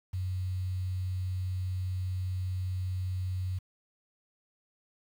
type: tone with quantisation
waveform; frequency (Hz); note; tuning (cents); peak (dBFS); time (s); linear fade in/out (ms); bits
sine; 92.5; F#2; 0; -30; 0.13-3.59; 10; 9
effects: none